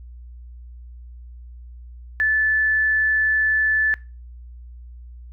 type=tone; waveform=sine; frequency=1744 Hz; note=A6; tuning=16 cents flat; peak=-16 dBFS; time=2.2-3.94 s; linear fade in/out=0 ms; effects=noise-tail reverb RT60 0.3 s tail -21 dB re dry + added 60 Hz sine -37 dBFS peak until 5.32 s